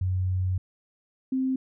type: tone pair in turn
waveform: sine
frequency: 92.5 / 261.6 Hz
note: F#2 / C4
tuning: 0 / 0 cents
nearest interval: octave + tritone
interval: 1800 cents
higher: second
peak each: -23 dBFS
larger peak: neither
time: 0.01-0.58 / 1.32-1.56 s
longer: first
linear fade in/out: 5 ms
effects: none